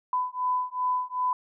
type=beating tone pair; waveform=sine; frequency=1001 / 1003.6 Hz; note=B5 / B5; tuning=+23 / +28 cents; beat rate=2.6 Hz; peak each=-28 dBFS; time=0.13-1.33 s; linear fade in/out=2 ms; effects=none